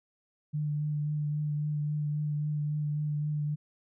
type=tone with vibrato; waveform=sine; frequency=149.3 Hz; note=D3; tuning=29 cents sharp; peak=-28 dBFS; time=0.53-3.56 s; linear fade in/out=20 ms; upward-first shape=triangle; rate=3.7 Hz; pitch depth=20 cents each way; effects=none